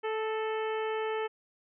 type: harmonic tone with a mistuned harmonic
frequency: 437.4 Hz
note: A4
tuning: 10 cents flat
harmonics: 1 / 2 / 3 / 4 / 5 / 6 / 7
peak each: -31 / -37 / -41 / -43 / -45 / -47 / -48 dBFS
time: 0.03-1.28 s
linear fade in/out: 20 ms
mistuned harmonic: 4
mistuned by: +21 cents
effects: none